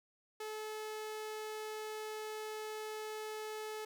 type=tone; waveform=sawtooth; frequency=431.3 Hz; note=A4; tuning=35 cents flat; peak=-37 dBFS; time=0.4-3.85 s; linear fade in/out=5 ms; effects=none